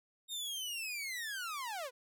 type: linear sweep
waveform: sawtooth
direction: down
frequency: 3729 to 472 Hz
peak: -35 dBFS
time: 0.28-1.91 s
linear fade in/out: 50 ms
effects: none